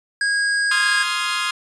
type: tone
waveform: square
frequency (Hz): 1639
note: G#6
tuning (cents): -23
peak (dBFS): -18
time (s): 0.21-1.03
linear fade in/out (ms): 2
type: chord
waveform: 20% pulse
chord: F minor seventh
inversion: second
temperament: equal with one note detuned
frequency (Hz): 1046.5 / 1244.5 / 1396.9 / 1673.7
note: C6 / Eb6 / F6 / Ab6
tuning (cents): 0 / 0 / 0 / +13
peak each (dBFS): -21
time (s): 0.71-1.51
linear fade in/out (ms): 5
effects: resampled to 22050 Hz